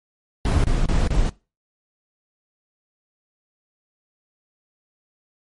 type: noise bursts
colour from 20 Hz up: brown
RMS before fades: -18 dBFS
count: 4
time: 0.45-1.294 s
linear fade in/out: 2 ms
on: 190 ms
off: 28 ms
effects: noise-tail reverb RT60 0.3 s tail -21 dB re dry + MP3 48 kbps